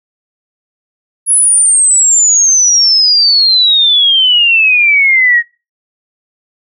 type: exponential sweep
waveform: sine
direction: down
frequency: 10548 to 1864.7 Hz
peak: -5 dBFS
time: 1.26-5.43 s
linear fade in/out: 50 ms
effects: noise-tail reverb RT60 0.3 s tail -25 dB re dry